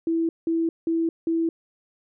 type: tone bursts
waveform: sine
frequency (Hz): 329.6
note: E4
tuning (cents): 0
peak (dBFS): -20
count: 4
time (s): 0.07-1.49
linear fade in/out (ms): 2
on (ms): 220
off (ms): 180
effects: none